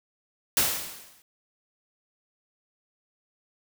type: noise with exponential decay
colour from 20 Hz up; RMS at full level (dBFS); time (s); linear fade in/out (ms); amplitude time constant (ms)
white; -20; 0.57-1.22; 1; 140
effects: none